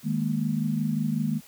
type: chord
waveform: sine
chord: D# suspended fourth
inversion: none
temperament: equal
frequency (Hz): 155.56 / 207.7 / 233.1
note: D#3 / G#3 / A#3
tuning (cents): 0 / 0 / 0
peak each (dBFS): -28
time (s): 0.03-1.41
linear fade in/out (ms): 50
effects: white hiss -52 dBFS RMS until 1.47 s